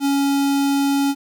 square tone with notch filter, 278.9 Hz, C#4, 11 cents sharp, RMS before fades -18 dBFS, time 0-1.15 s, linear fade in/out 50 ms, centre 1800 Hz, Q 1.9, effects 9-bit

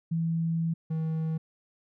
sine / triangle tone pair in turn, 164.81 / 159.75 Hz, E3 / D#3, 0 / +46 cents, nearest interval minor second, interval 54 cents, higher first, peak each -25 dBFS, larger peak neither, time 0.11-0.74 / 0.9-1.38 s, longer first, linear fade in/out 10 ms, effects none

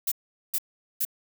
violet noise bursts, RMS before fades -26 dBFS, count 3, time 0.07-1.051 s, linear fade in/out 5 ms, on 47 ms, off 420 ms, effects none

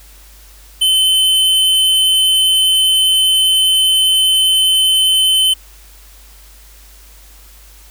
square tone, 3059 Hz, G7, 43 cents flat, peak -10 dBFS, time 0.81-5.54 s, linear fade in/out 10 ms, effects added 50 Hz sine -40 dBFS peak until 7.9 s + white hiss -44 dBFS RMS until 7.9 s

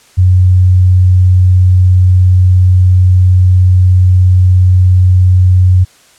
sine tone, 91.7 Hz, F#2, 15 cents flat, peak -3 dBFS, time 0.17-5.85 s, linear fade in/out 20 ms, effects white hiss -44 dBFS RMS until 6.18 s + low-pass 9000 Hz 12 dB/octave

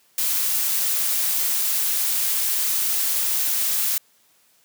blue noise, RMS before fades -22 dBFS, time 0.18-3.98 s, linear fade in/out 2 ms, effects white hiss -60 dBFS RMS until 4.64 s + high-pass 100 Hz 12 dB/octave

